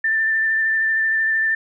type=tone with vibrato; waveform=sine; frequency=1779 Hz; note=A6; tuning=19 cents sharp; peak=-16 dBFS; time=0.04-1.55 s; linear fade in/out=5 ms; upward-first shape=sine; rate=13 Hz; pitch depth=15 cents each way; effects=none